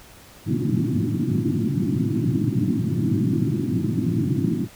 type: band-pass noise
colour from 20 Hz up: pink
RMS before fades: -22 dBFS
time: 0.45-4.68 s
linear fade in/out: 50 ms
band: 100 to 350 Hz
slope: 96 dB/octave
effects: pink hiss -47 dBFS RMS until 4.75 s